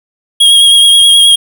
square tone with vibrato, 3274 Hz, G#7, 25 cents flat, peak -3 dBFS, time 0.4-1.36 s, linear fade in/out 10 ms, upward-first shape sine, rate 9.4 Hz, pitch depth 23 cents each way, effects none

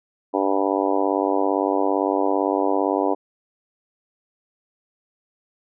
harmonic tone, 97.7 Hz, G2, 5 cents flat, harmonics 3 / 4 / 5 / 6 / 7 / 8 / 9 / 10, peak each -24 / -25 / -26 / -27 / -27 / -28 / -29 / -29 dBFS, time 0.33-3.15 s, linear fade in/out 20 ms, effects none

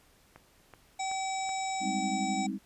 click train, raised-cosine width 0.5 ms, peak -33 dBFS, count 4, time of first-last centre 0.36-1.492 s, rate 2.65 Hz
harmonic tone, 765 Hz, G5, 42 cents flat, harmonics 1 / 3 / 5 / 7 / 9 / 10, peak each -32 / -40 / -43 / -47 / -48 / -41 dBFS, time 0.99-2.47 s, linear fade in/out 10 ms
sine chord, Ab major seventh, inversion third, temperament equal with one note detuned, 196 / 207.7 / 261.6 / 314.7 Hz, G3 / Ab3 / C4 / Eb4, 0 / 0 / 0 / +20 cents, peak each -35 / -36 / -37 / -38 dBFS, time 1.8-2.59 s, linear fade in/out 50 ms
effects pink hiss -63 dBFS RMS until 2.65 s + resampled to 32000 Hz

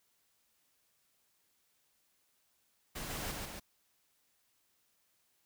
pink noise with echo, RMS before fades -42 dBFS, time 2.95-3.32 s, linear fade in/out 10 ms, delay 140 ms, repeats 2, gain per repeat -2 dB, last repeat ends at 3.6 s, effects white hiss -75 dBFS RMS until 5.45 s

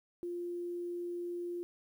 sine tone with quantisation, 349.2 Hz, F4, in tune, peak -36 dBFS, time 0.23-1.63 s, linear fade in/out 0 ms, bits 11, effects none

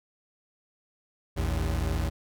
35% pulse tone pair together, 56.57 / 80 Hz, A1 / D#2, +49 / +49 cents, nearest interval tritone, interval 600 cents, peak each -27 dBFS, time 1.36-2.1 s, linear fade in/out 20 ms, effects none

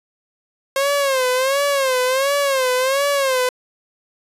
sawtooth tone with vibrato, 536 Hz, C5, 42 cents sharp, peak -12 dBFS, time 0.76-3.49 s, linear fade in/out 2 ms, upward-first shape sine, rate 1.4 Hz, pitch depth 110 cents each way, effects resampled to 32000 Hz

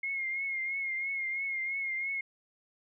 sine tone with vibrato, 2147 Hz, C7, 44 cents sharp, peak -31 dBFS, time 0.03-2.21 s, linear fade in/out 5 ms, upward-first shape triangle, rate 3 Hz, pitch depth 52 cents each way, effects none

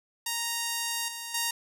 5% pulse tone with level steps, 932.3 Hz, A#5, in tune, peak -17 / -24 / -15 dBFS, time 0.26-1.51 s, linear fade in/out 5 ms, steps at 1.08 / 1.34 s, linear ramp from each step 5 ms, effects none

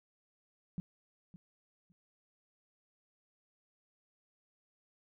sine tone with echo, 177 Hz, F3, 23 cents sharp, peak -34 dBFS, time 0.78-0.8 s, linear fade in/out 0 ms, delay 560 ms, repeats 2, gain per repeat -15 dB, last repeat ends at 1.92 s, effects none

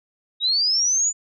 sine linear sweep, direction up, 3729 to 7050 Hz, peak -17 dBFS, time 0.4-1.13 s, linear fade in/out 50 ms, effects none

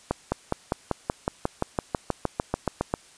accelerating click train, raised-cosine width 1 ms, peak -9 dBFS, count 18, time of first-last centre 0.11-2.939 s, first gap 210 ms, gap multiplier 0.97, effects white hiss -53 dBFS RMS until 3.17 s + resampled to 22050 Hz

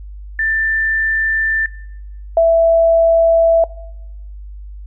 sine tone pair in turn, 1777 / 662.2 Hz, A6 / E5, +17 / +8 cents, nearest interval octave + perfect fourth, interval 1709 cents, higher first, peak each -14 / -7 dBFS, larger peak second, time 0.39-1.66 / 2.37-3.64 s, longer neither, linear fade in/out 2 ms, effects noise-tail reverb RT60 0.9 s tail -21 dB re dry + added 50 Hz sine -29 dBFS peak until 4.86 s

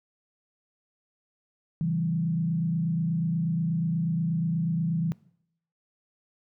sine tone with frequency modulation, 164.9 Hz, E3, 1 cent sharp, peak -24 dBFS, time 1.81-5.12 s, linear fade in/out 0 ms, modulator 28.3 Hz, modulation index 0.74, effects noise-tail reverb RT60 0.7 s tail -21 dB re dry

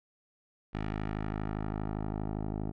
10% pulse tone with low-pass filter sweep, 52.5 Hz, G#1, 19 cents sharp, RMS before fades -35 dBFS, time 0.73-2.72 s, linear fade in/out 20 ms, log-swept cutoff 2600 to 600 Hz, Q 0.99, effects none

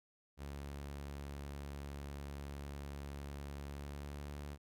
sawtooth tone with pitch glide, 70.8 to 72.41 Hz, C#2 to D2, +37 to -24 cents, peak -40 dBFS, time 0.37-4.58 s, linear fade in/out 50 ms, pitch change +39 cents, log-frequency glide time 3.65-4.34 s, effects none

